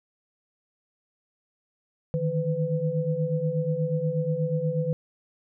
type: tone cluster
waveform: sine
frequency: 151.8 / 160.1 / 503 Hz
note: D#3 / D#3 / B4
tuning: -42 / +50 / +32 cents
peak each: -28 dBFS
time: 2.14-4.93 s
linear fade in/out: 0 ms
effects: none